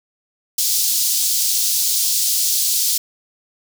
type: high-pass noise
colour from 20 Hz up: pink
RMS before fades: -18 dBFS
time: 0.58-2.98 s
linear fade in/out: 5 ms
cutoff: 4400 Hz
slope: 24 dB/octave
effects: none